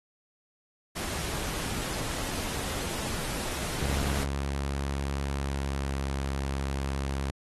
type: noise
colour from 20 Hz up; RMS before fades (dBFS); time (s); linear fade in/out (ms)
pink; -34; 0.95-4.25; 20
type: tone with pitch glide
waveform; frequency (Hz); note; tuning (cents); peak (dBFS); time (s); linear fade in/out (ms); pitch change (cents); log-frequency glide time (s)
sawtooth; 69.3 to 68.31; C#2 to C#2; 0 to -25; -25; 3.82-7.31; 10; -25; 5.31-6.02
effects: AAC 32 kbps